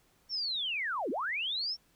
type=linear two-way sweep; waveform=sine; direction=down then up; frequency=5570 to 223.5 to 5570 Hz; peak=-31 dBFS; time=0.29-1.77 s; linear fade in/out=50 ms; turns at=1.1 s; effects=pink hiss -68 dBFS RMS until 1.95 s